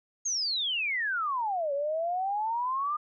sine exponential two-way sweep, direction down then up, 6650 to 552 to 1223 Hz, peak -27 dBFS, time 0.25-2.97 s, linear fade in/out 10 ms, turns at 1.73 s, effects none

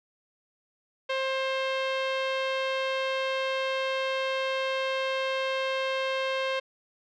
sawtooth tone with low-pass filter, 530 Hz, C5, 22 cents sharp, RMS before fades -29 dBFS, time 1.09-6.6 s, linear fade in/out 10 ms, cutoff 3200 Hz, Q 1.9, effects none

